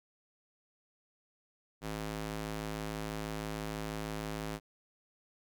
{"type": "tone with high-pass filter", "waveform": "square", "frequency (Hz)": 53.1, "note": "G#1", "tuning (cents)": 39, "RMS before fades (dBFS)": -39, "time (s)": [1.81, 4.6], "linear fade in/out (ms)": 50, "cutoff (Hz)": 130, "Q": 0.56, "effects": []}